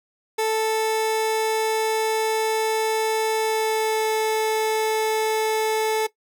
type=tone with pitch glide; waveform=30% pulse; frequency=440 to 437.2 Hz; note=A4 to A4; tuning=0 to -11 cents; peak=-17 dBFS; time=0.38-6.07 s; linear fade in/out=10 ms; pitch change=-11 cents; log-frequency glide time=3.34-4.1 s; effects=noise-tail reverb RT60 0.1 s tail -17 dB re dry